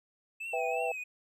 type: tone with vibrato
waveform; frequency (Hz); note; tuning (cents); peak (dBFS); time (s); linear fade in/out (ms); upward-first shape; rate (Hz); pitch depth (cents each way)
triangle; 2599; E7; -25; -35; 0.4-1.04; 10; triangle; 2.9; 95
type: chord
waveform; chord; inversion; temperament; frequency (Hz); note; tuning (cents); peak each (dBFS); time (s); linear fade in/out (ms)
sine; E minor; second; equal; 493.9 / 659.3 / 784; B4 / E5 / G5; 0 / 0 / 0; -34; 0.53-0.92; 5
effects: none